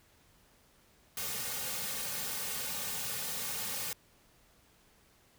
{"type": "noise with comb filter", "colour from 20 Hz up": "white", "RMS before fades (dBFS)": -37, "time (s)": [1.17, 3.93], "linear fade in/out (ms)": 2, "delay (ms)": 3, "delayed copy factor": -0.9, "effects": ["pink hiss -65 dBFS RMS until 5.38 s"]}